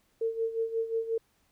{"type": "tone with tremolo", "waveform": "sine", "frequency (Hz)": 452.8, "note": "A4", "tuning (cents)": 50, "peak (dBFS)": -25, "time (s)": [0.21, 1.18], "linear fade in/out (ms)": 5, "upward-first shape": "sine", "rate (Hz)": 5.6, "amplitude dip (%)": 75, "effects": ["pink hiss -70 dBFS RMS until 1.51 s"]}